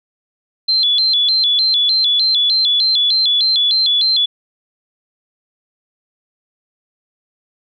sine tone with vibrato, 3759 Hz, A#7, 14 cents sharp, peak -11 dBFS, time 0.68-4.26 s, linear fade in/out 10 ms, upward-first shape square, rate 3.3 Hz, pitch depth 160 cents each way, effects none

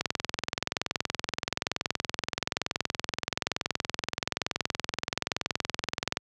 click train, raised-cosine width 0.2 ms, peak -9 dBFS, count 131, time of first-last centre 0.01-6.171 s, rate 21.1 Hz, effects high-pass 80 Hz 12 dB/octave

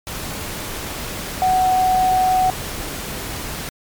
sine tone in noise, 744 Hz, F#5, 9 cents sharp, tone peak -13 dBFS, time 1.42-2.5 s, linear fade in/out 0 ms, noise pink, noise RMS -28 dBFS, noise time 0.07-3.69 s, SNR +12 dB, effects MP3 96 kbps

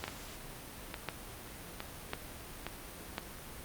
two click trains, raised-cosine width 0.3 ms, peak -21 / -18 dBFS, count 4 / 4, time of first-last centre 0.08-2.666 / 0.04-3.181 s, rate 1.16 / 0.955 Hz, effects pink hiss -47 dBFS RMS until 3.64 s + Opus 48 kbps

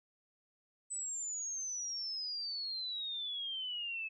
sine exponential sweep, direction down, 8060 to 2587 Hz, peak -37 dBFS, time 0.9-4.09 s, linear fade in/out 20 ms, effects none

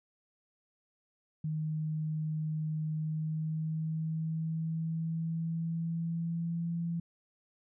sine tone with pitch glide, 155.56 to 168.66 Hz, D#3 to E3, 0 to +40 cents, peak -31 dBFS, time 1.44-7 s, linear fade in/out 5 ms, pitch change +140 cents, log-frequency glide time 2.94-6.69 s, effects none

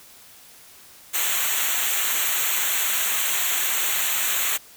white noise with comb filter, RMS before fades -23 dBFS, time 1.13-4.58 s, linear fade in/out 20 ms, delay 0.2 ms, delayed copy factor -0.95, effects white hiss -48 dBFS RMS until 4.76 s

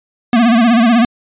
square tone with vibrato, 233.1 Hz, A#3, in tune, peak -8 dBFS, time 0.33-1.05 s, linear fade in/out 2 ms, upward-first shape sine, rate 16 Hz, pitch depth 100 cents each way, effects resampled to 8000 Hz

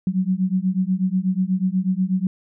sine beating tone pair, 182.5 / 190.7 Hz, F#3 / G3, -24 / -47 cents, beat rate 8.2 Hz, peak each -21 dBFS, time 0.07-2.27 s, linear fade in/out 2 ms, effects none

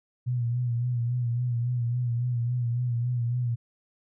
sine tone with vibrato, 121 Hz, B2, 35 cents flat, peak -24 dBFS, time 0.26-3.56 s, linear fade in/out 20 ms, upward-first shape sine, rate 3.6 Hz, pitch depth 52 cents each way, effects none

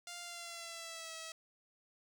5% pulse tone with pitch glide, 698.5 to 648 Hz, F5 to E5, 0 to -30 cents, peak -33 dBFS, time 0.07-1.32 s, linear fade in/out 2 ms, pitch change -130 cents, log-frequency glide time 0.22-1.15 s, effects none

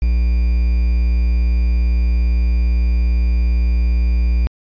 triangle tone with quantisation, 58.8 Hz, A#1, 16 cents sharp, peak -10 dBFS, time 0.02-4.47 s, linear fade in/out 0 ms, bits 6, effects resampled to 11025 Hz

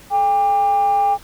sine tone with frequency modulation, 803 Hz, G5, 41 cents sharp, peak -12 dBFS, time 0.1-1.18 s, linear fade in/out 50 ms, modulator 372 Hz, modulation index 0.28, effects tanh soft clip ceiling -9 dBFS + pink hiss -44 dBFS RMS until 1.23 s

